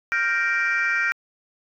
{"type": "chord", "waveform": "sine", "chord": "G minor seventh", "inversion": "third", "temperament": "equal", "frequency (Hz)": [1396.9, 1568, 1864.7, 2349], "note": ["F6", "G6", "Bb6", "D7"], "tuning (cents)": [0, 0, 0, 0], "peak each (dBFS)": -24, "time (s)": [0.12, 1.12], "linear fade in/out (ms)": 0, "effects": ["tanh soft clip ceiling -14 dBFS"]}